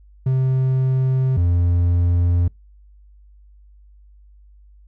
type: tone pair in turn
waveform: triangle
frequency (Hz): 130.81 / 87.15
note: C3 / F2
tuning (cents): 0 / -3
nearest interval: perfect fifth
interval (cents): 703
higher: first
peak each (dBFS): -13 / -12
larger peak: second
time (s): 0.26-1.37 / 1.37-2.48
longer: neither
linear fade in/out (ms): 5
effects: noise-tail reverb RT60 0.2 s tail -26 dB re dry + added 50 Hz sine -45 dBFS peak until 4.87 s